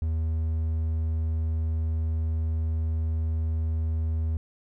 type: tone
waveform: triangle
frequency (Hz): 80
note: D#2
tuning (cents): +49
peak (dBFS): -22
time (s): 0.02-4.37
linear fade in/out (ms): 0
effects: none